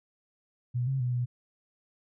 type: tone with pitch steps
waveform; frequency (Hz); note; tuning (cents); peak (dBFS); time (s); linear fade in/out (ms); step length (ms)
sine; 122.8 / 134.1 / 123.9 / 122.8; B2 / C3 / B2 / B2; -9 / +43 / +6 / -9; -26; 0.74-1.26; 20; 130
effects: none